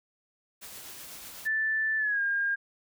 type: noise with tremolo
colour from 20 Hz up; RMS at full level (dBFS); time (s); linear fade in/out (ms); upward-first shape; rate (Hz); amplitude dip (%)
white; -43; 0.61-1.48; 20; triangle; 8; 30
type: tone with pitch glide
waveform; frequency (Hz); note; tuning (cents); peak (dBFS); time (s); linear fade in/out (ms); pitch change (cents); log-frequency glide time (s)
sine; 1760 to 1613.9; A6 to G6; 0 to +50; -25; 1.45-2.56; 20; -150; 1.98-2.21
effects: none